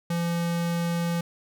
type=tone; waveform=square; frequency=170.4 Hz; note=F3; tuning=42 cents flat; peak=-25 dBFS; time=0.1-1.21 s; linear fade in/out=5 ms; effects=none